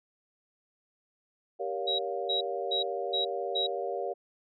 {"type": "chord", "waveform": "sine", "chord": "G half-diminished seventh", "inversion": "none", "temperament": "just", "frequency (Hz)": [392, 470.4, 564.5, 705.6], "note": ["G4", "Bb4", "Db5", "F5"], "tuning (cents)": [0, 16, 31, 18], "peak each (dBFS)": -36, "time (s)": [1.59, 4.14], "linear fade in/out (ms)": 20}
{"type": "tone bursts", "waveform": "sine", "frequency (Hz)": 3847, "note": "B7", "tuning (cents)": -46, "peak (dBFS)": -27, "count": 5, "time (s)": [1.87, 3.67], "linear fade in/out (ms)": 10, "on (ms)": 120, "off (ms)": 300}
{"effects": []}